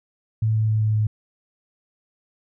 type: tone with pitch steps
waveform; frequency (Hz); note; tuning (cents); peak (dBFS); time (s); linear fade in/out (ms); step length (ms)
sine; 110 / 109.37 / 108.74 / 108.11 / 107.49; A2 / A2 / A2 / A2 / A2; 0 / -10 / -20 / -30 / -40; -17; 0.42-1.07; 5; 130
effects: none